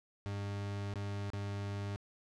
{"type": "tone with dropouts", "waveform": "40% pulse", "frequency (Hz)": 100.8, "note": "G2", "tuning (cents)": 49, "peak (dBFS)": -36, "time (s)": [0.26, 1.96], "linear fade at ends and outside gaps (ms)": 0, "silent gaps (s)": [[0.938, 0.957], [1.302, 1.334]], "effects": ["low-pass 6000 Hz 12 dB/octave"]}